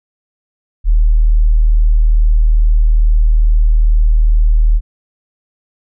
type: tone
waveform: sine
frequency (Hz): 38.83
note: D#1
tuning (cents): -3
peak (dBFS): -6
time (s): 0.84-4.81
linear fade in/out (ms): 50
effects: none